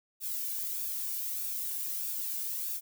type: noise with flanger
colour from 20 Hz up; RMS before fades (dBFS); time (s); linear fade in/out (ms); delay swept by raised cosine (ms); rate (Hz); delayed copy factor
violet; -35; 0.2-2.81; 50; 0.97 to 1.58; 1.6; -0.5
effects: none